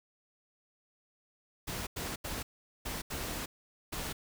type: noise bursts at uneven times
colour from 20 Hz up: pink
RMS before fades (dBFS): -38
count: 6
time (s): 1.67-1.87 / 1.96-2.16 / 2.24-2.43 / 2.85-3.02 / 3.1-3.46 / 3.92-4.13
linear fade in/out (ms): 10
effects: none